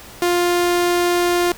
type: tone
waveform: sawtooth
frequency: 351.1 Hz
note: F4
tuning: 9 cents sharp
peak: -11 dBFS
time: 0.22-1.52 s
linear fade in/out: 2 ms
effects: pink hiss -39 dBFS RMS until 1.57 s